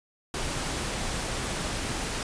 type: noise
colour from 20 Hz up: pink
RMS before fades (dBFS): -31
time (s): 0.34-2.23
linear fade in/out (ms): 2
effects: resampled to 22050 Hz